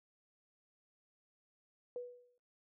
sine tone with exponential decay, 490 Hz, B4, 14 cents flat, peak -37 dBFS, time 1.96-2.38 s, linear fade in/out 1 ms, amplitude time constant 91 ms, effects noise-tail reverb RT60 0.2 s tail -17 dB re dry

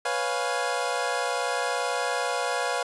25% pulse chord, C# dominant seventh, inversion third, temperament equal with one note detuned, 493.9 / 554.4 / 701.7 / 830.6 Hz, B4 / C#5 / E#5 / G#5, 0 / 0 / +8 / 0 cents, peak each -27 / -28 / -26 / -29 dBFS, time 0.05-2.83 s, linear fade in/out 5 ms, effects resampled to 24000 Hz

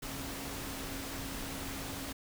sine tone in noise, 272.7 Hz, C#4, 28 cents flat, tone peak -45 dBFS, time 0.02-2.13 s, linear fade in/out 10 ms, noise pink, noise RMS -41 dBFS, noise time 0.02-2.13 s, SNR -7 dB, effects none

